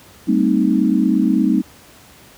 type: chord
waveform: sine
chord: A half-diminished seventh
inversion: third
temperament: equal with one note detuned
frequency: 196 / 225 / 261.6 / 311.1 Hz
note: G3 / A3 / C4 / Eb4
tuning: 0 / +39 / 0 / 0 cents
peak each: -18 dBFS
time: 0.27-1.62 s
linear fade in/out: 20 ms
effects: pink hiss -45 dBFS RMS until 2.37 s + high-pass 60 Hz 12 dB/octave